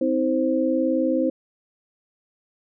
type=tone cluster; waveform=sine; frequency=259.6 / 319.1 / 524 Hz; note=C4 / D#4 / C5; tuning=-13 / +44 / +2 cents; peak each=-23 dBFS; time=0.01-1.3 s; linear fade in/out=5 ms; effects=none